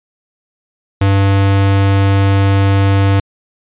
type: tone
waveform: square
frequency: 98.3 Hz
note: G2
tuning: 5 cents sharp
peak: -9 dBFS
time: 1.01-3.2 s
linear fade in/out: 5 ms
effects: resampled to 8000 Hz